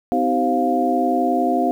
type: tone cluster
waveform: sine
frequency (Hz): 255.3 / 314.6 / 385.6 / 525 / 701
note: C4 / D#4 / G4 / C5 / F5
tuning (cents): -42 / +19 / -28 / +6 / +6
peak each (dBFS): -21 / -24 / -25 / -27 / -19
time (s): 0.12-1.71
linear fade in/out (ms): 0
effects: 8-bit